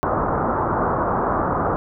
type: low-pass noise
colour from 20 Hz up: white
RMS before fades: -21 dBFS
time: 0.03-1.76 s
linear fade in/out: 0 ms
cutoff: 1300 Hz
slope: 48 dB/octave
effects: none